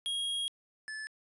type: tone pair in turn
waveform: square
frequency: 3277 / 1735.9 Hz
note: G#7 / A6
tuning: -24 / -24 cents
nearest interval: major seventh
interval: 1100 cents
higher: first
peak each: -32 / -39 dBFS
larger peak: first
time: 0.06-0.48 / 0.88-1.07 s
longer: first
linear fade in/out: 0 ms
effects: resampled to 24000 Hz + 12-bit